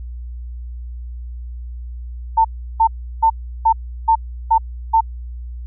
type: tone bursts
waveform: sine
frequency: 899 Hz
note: A5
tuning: 37 cents sharp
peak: -9 dBFS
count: 7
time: 2.37-5.009 s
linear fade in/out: 10 ms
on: 77 ms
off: 350 ms
effects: added 60 Hz sine -27 dBFS peak until 5.66 s